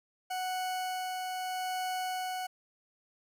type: tone with tremolo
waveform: 40% pulse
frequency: 740 Hz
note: F#5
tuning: in tune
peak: -31 dBFS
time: 0.3-2.47 s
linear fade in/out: 10 ms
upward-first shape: sine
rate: 0.79 Hz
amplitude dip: 25%
effects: none